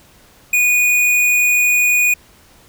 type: tone with hard clipping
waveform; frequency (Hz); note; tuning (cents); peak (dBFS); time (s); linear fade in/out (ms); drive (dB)
sine; 2462; D#7; -19; -12; 0.53-2.14; 5; 18
effects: pink hiss -48 dBFS RMS until 2.68 s